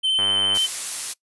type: tone with vibrato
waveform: triangle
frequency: 3082 Hz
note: G7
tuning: 30 cents flat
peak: -16 dBFS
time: 0.03-0.67 s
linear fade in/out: 20 ms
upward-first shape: sine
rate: 14 Hz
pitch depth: 14 cents each way
type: click train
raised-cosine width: 0.5 ms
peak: -16 dBFS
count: 39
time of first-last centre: 0.19-0.572 s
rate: 99.5 Hz
type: noise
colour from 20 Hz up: blue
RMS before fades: -25 dBFS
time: 0.54-1.14 s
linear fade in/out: 20 ms
effects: noise-tail reverb RT60 0.1 s tail -22 dB re dry + resampled to 24000 Hz